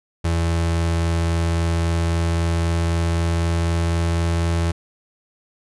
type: tone with pitch glide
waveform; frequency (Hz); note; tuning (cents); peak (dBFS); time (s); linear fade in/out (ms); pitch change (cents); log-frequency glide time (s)
35% pulse; 83.6 to 84.08; E2 to E2; +25 to +35; -16; 0.24-4.72; 10; +10; 1.12-4.49
effects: resampled to 24000 Hz